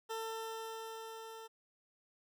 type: tone with level ramp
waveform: 20% pulse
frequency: 447.7 Hz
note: A4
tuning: 30 cents sharp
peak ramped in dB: -33 to -43 dBFS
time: 0.09-1.48 s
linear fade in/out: 20 ms
effects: none